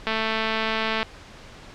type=click train; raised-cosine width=0.3 ms; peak=-9 dBFS; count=213; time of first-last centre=0.07-1.029 s; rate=221 Hz; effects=pink hiss -44 dBFS RMS until 1.74 s + low-pass 5000 Hz 12 dB/octave